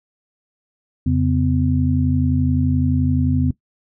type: tone cluster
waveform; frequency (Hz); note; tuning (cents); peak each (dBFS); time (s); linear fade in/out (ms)
sine; 85.8 / 137.4 / 253.2; F2 / C#3 / B3; -30 / -15 / +43; -19; 1.06-3.51; 5
effects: noise-tail reverb RT60 0.1 s tail -18 dB re dry